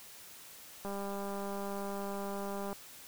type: click train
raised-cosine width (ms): 1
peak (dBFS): -27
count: 375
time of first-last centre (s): 0.85-2.729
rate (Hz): 199
effects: white hiss -52 dBFS RMS until 3.07 s